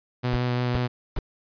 sawtooth tone with vibrato, 123.4 Hz, B2, 1 cent flat, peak -19 dBFS, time 0.23-0.88 s, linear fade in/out 20 ms, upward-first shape sine, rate 5.8 Hz, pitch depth 12 cents each way
brown noise bursts, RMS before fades -25 dBFS, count 3, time 0.33-1.188 s, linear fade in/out 0 ms, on 26 ms, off 390 ms
effects resampled to 11025 Hz

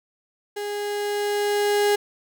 35% pulse tone with level ramp, 411.6 Hz, G#4, 16 cents flat, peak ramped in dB -26 to -15 dBFS, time 0.56-1.96 s, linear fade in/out 10 ms, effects none

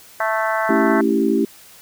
harmonic tone, 220 Hz, A3, in tune, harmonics 3 / 4 / 5 / 6 / 7 / 8 / 9, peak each -22 / -24 / -25 / -27 / -25 / -30 / -30 dBFS, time 0.2-1.01 s, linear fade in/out 2 ms
sine chord, A dominant seventh, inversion none, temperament equal, 220 / 277.2 / 329.6 / 392 Hz, A3 / C#4 / E4 / G4, 0 / 0 / 0 / 0 cents, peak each -20 dBFS, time 0.69-1.45 s, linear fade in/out 5 ms
effects white hiss -45 dBFS RMS until 1.81 s

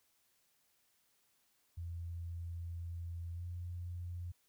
sine tone with pitch glide, 85.1 to 87.69 Hz, F2 to F2, -44 to +8 cents, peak -40 dBFS, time 1.77-4.32 s, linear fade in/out 10 ms, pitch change +52 cents, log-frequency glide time 3.33-3.43 s, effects white hiss -75 dBFS RMS until 4.48 s

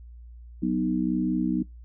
sine chord, B major, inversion second, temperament equal, 185 / 246.9 / 311.1 Hz, F#3 / B3 / D#4, 0 / 0 / 0 cents, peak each -27 dBFS, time 0.62-1.63 s, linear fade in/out 10 ms, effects noise-tail reverb RT60 0.2 s tail -24 dB re dry + added 59 Hz sine -42 dBFS peak until 1.84 s

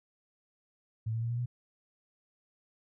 sine tone with pitch steps, 111.1 / 113.76 / 116.49 / 119.28 / 122.14 Hz, A2 / A#2 / A#2 / A#2 / B2, +17 / -42 / -1 / +40 / -19 cents, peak -30 dBFS, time 1.06-1.46 s, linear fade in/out 10 ms, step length 80 ms, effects none

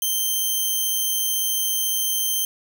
5% pulse tone, 3131 Hz, G7, 3 cents flat, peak -12 dBFS, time 0.02-2.45 s, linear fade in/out 2 ms, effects 9-bit

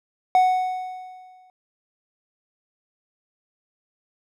triangle tone with exponential decay, 740 Hz, F#5, in tune, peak -10 dBFS, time 0.35-1.5 s, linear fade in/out 1 ms, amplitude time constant 250 ms, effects none

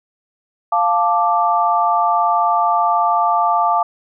sine chord, D minor, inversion first, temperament equal, 698.5 / 880 / 1174.7 Hz, F5 / A5 / D6, 0 / 0 / 0 cents, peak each -17 dBFS, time 0.72-3.83 s, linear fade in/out 5 ms, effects none

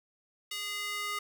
square tone with high-pass filter sweep, 412.1 Hz, G#4, 13 cents flat, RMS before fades -36 dBFS, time 0.51-1.19 s, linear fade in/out 5 ms, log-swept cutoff 2800 to 1400 Hz, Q 1.6, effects none

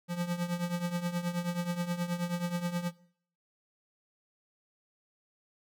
square tone with tremolo, 174.61 Hz, F3, in tune, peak -28 dBFS, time 0.08-2.92 s, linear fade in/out 50 ms, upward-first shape triangle, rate 9.4 Hz, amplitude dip 80%, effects noise-tail reverb RT60 0.6 s tail -21 dB re dry

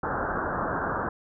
white low-pass noise, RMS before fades -29 dBFS, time 0.03-1.09 s, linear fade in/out 5 ms, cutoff 1600 Hz, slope 96 dB/octave, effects none

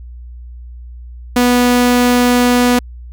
sawtooth tone, 245.4 Hz, B3, 11 cents flat, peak -5 dBFS, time 1.36-2.79 s, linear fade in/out 5 ms, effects added 60 Hz sine -29 dBFS peak until 3.12 s

